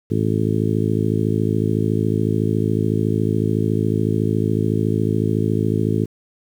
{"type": "harmonic tone", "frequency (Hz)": 53.9, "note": "A1", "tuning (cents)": -35, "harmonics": [2, 3, 4, 5, 6, 7, 8], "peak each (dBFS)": [-21, -23, -24, -25, -26, -26, -27], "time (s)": [0.1, 6.06], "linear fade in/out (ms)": 20, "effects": ["8-bit"]}